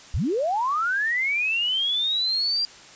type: linear sweep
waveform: sine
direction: up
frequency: 43.65 to 4792 Hz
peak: -21 dBFS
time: 0.14-2.65 s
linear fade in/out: 0 ms
effects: white hiss -46 dBFS RMS until 2.95 s + resampled to 16000 Hz